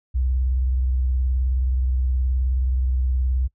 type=tone with vibrato; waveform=sine; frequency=63.8 Hz; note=C2; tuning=43 cents flat; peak=-18 dBFS; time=0.14-3.48 s; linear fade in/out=20 ms; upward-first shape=sine; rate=19 Hz; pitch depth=95 cents each way; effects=noise-tail reverb RT60 0.1 s tail -23 dB re dry